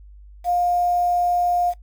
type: tone with quantisation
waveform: sine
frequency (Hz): 707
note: F5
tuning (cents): +21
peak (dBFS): -17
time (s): 0.44-1.74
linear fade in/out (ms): 50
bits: 7
effects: noise-tail reverb RT60 0.1 s tail -18 dB re dry + added 50 Hz sine -41 dBFS peak until 1.82 s